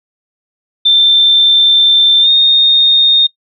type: tone with pitch glide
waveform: sine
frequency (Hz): 3565 to 3682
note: A7 to A#7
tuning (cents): +22 to -22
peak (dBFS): -5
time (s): 0.85-3.27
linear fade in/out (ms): 10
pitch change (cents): +56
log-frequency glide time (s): 2.21-2.29
effects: noise-tail reverb RT60 0.1 s tail -20 dB re dry

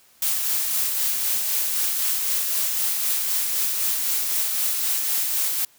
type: noise with tremolo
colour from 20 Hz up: blue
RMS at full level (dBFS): -22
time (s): 0.22-5.65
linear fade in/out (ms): 2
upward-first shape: sine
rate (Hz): 3.9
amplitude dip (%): 30
effects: white hiss -56 dBFS RMS until 5.78 s

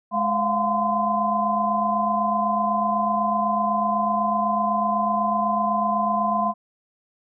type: tone cluster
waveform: sine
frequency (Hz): 210.1 / 689 / 717 / 1027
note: G#3 / F5 / F5 / C6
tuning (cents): +20 / -24 / +45 / -33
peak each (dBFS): -27 / -25 / -28 / -22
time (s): 0.11-6.54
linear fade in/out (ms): 50
effects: none

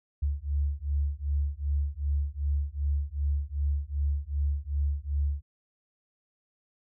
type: beating tone pair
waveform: sine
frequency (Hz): 70.5 / 73.1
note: C#2 / D2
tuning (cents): +30 / -7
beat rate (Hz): 2.6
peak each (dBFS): -29 / -29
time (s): 0.22-5.42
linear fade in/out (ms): 10
effects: none

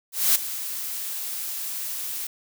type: noise with ADSR envelope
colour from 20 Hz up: blue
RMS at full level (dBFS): -17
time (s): 0.12-2.27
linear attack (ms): 230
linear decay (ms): 14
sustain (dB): -14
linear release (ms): 4
effects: none

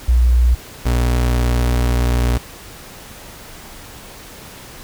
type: tone pair in turn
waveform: sine / 35% pulse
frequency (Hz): 60.6 / 60.6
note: B1 / B1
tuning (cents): -32 / -32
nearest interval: unison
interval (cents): 0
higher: neither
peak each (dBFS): -9 / -12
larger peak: first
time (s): 0.08-0.55 / 0.85-2.38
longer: second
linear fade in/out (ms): 10
effects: pink hiss -37 dBFS RMS until 4.83 s

